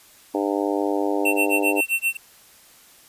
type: harmonic tone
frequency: 100.5 Hz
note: G2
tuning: 44 cents sharp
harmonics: 3 / 4 / 5 / 6 / 7 / 8 / 9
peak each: -24 / -26 / -28 / -30 / -31 / -32 / -33 dBFS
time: 0.34-1.81 s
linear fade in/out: 10 ms
type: tone with tremolo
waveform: square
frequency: 2700 Hz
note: E7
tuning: 41 cents sharp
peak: -18 dBFS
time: 1.25-2.17 s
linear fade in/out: 5 ms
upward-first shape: sine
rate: 7.6 Hz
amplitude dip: 100%
effects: white hiss -51 dBFS RMS until 3.08 s + resampled to 32000 Hz